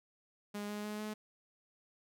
sawtooth tone with pitch steps, 205.9 / 208.3 / 210.7 / 213.2 Hz, G#3 / G#3 / G#3 / G#3, -15 / +5 / +25 / +46 cents, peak -35 dBFS, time 0.54-1.14 s, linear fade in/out 10 ms, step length 150 ms, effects none

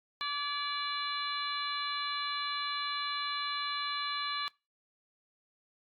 harmonic tone with a mistuned harmonic, 580 Hz, D5, 22 cents flat, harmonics 2 / 3 / 4 / 5 / 6 / 7, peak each -36 / -41 / -42 / -45 / -42 / -38 dBFS, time 0.21-4.48 s, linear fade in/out 0 ms, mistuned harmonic 3, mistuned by -35 cents, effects noise-tail reverb RT60 0.3 s tail -26 dB re dry + AAC 64 kbps

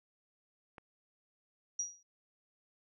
click, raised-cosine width 0.5 ms, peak -34 dBFS, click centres 0.782 s
sine tone with exponential decay, 5760 Hz, F#8, 47 cents flat, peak -30 dBFS, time 1.79-2.03 s, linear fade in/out 5 ms, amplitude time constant 52 ms
effects none

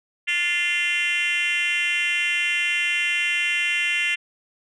sine tone with frequency modulation, 2414 Hz, D7, 47 cents sharp, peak -17 dBFS, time 0.27-4.16 s, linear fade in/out 20 ms, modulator 332 Hz, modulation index 1.9, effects tanh soft clip ceiling -19 dBFS

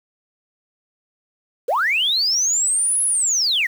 sine linear two-way sweep, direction up then down, 416.8 to 10730 to 1766 Hz, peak -15 dBFS, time 1.68-3.67 s, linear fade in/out 10 ms, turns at 3.03 s, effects tanh soft clip ceiling -12 dBFS + 7-bit

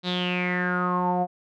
sawtooth tone with low-pass filter sweep, 179.7 Hz, F3, 50 cents sharp, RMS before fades -25 dBFS, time 0.03-1.27 s, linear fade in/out 50 ms, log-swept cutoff 4000 to 690 Hz, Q 8.8, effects none

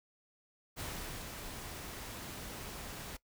pink noise with ADSR envelope, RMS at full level -41 dBFS, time 0.76-3.17 s, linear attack 37 ms, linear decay 430 ms, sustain -4 dB, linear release 8 ms, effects noise-tail reverb RT60 0.1 s tail -20 dB re dry

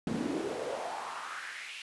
brown noise with high-pass filter sweep, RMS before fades -37 dBFS, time 0.07-1.82 s, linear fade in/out 2 ms, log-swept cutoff 210 to 2800 Hz, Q 3.4, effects resampled to 24000 Hz

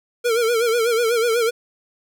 square tone with vibrato, 463.7 Hz, A#4, 9 cents flat, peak -17 dBFS, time 0.24-1.51 s, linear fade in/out 20 ms, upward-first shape sine, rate 8.1 Hz, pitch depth 85 cents each way, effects none

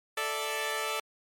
10% pulse chord, A suspended fourth, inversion none, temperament equal, 440 / 587.3 / 659.3 Hz, A4 / D5 / E5, 0 / 0 / 0 cents, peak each -25 / -26 / -31 dBFS, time 0.17-1 s, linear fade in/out 5 ms, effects MP3 64 kbps

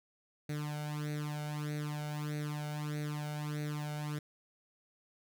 sawtooth tone with flanger, 149.4 Hz, D3, 30 cents sharp, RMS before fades -38 dBFS, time 0.49-4.19 s, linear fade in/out 5 ms, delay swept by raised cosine 0.48 to 1.38 ms, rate 1.6 Hz, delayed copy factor +0.8, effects none

